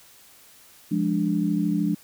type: chord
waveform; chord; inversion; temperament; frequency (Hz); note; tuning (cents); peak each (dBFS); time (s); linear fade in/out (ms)
sine; D diminished; first; equal; 174.61 / 207.7 / 293.7; F3 / Ab3 / D4; 0 / 0 / 0; -25; 0.91-1.95; 10
effects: white hiss -52 dBFS RMS until 2.03 s